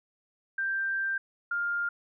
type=tone pair in turn; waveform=sine; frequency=1576 / 1404.1 Hz; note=G6 / F6; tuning=+9 / +9 cents; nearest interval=major second; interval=200 cents; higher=first; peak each=-27 dBFS; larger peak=neither; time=0.58-1.18 / 1.51-1.89 s; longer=first; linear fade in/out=5 ms; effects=none